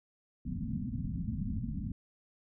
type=low-pass noise; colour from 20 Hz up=white; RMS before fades=-36 dBFS; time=0.45-1.92 s; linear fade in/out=2 ms; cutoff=260 Hz; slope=96 dB/octave; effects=none